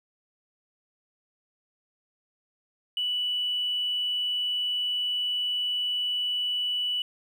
triangle tone, 2960 Hz, F#7, in tune, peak -22 dBFS, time 2.97-7.02 s, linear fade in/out 2 ms, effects tanh soft clip ceiling -23 dBFS

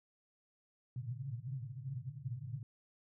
white band-pass noise, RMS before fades -43 dBFS, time 0.96-2.63 s, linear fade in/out 2 ms, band 110 to 140 Hz, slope 96 dB/octave, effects none

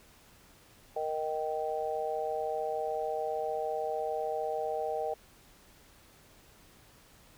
harmonic tone, 155.56 Hz, D#3, in tune, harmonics 3 / 4 / 5, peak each -35 / -35 / -35 dBFS, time 0.96-5.14 s, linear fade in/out 5 ms, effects pink hiss -59 dBFS RMS until 7.37 s

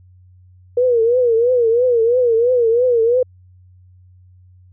sine tone with vibrato, 477.2 Hz, A#4, 41 cents sharp, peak -11 dBFS, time 0.77-3.23 s, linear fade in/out 5 ms, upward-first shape triangle, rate 3 Hz, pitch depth 130 cents each way, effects added 91 Hz sine -44 dBFS peak until 4.72 s

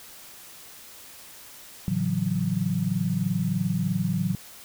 sine chord, F# minor seventh, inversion first, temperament equal with one note detuned, 110 / 141.75 / 164.81 / 185 Hz, A2 / C#3 / E3 / F#3, 0 / +39 / 0 / 0 cents, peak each -31 / -31 / -28 / -26 dBFS, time 1.88-4.35 s, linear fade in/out 0 ms, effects white hiss -46 dBFS RMS until 4.64 s

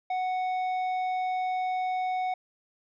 triangle tone with tanh clipping, 740 Hz, F#5, in tune, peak -28 dBFS, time 0.1-2.34 s, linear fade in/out 5 ms, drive 12 dB, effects none

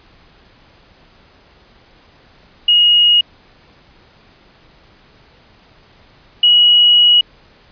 sine tone pair in turn, 2881 / 2911 Hz, F#7 / F#7, -47 / -29 cents, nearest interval unison, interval 18 cents, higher second, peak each -7 / -6 dBFS, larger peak second, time 2.68-3.21 / 6.43-7.21 s, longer second, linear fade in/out 5 ms, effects pink hiss -48 dBFS RMS until 7.71 s + resampled to 11025 Hz

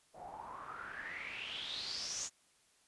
white noise with low-pass filter sweep, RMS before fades -44 dBFS, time 0.13-2.3 s, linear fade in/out 50 ms, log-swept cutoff 670 to 7000 Hz, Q 7.5, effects white hiss -70 dBFS RMS until 2.87 s + resampled to 24000 Hz

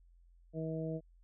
harmonic tone, 160 Hz, D#3, 49 cents sharp, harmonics 1 / 2 / 3 / 4, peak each -38 / -42 / -42 / -44 dBFS, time 0.53-1.01 s, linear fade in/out 50 ms, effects added 43 Hz sine -60 dBFS peak until 1.23 s

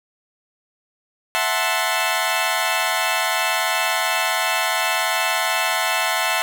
15% pulse chord, F# half-diminished seventh, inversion third, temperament equal, 659.3 / 740 / 880 / 1046.5 Hz, E5 / F#5 / A5 / C6, 0 / 0 / 0 / 0 cents, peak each -18 dBFS, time 1.35-6.42 s, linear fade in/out 0 ms, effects none

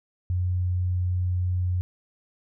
sine tone, 90.3 Hz, F#2, 42 cents flat, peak -22 dBFS, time 0.3-1.81 s, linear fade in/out 0 ms, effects none

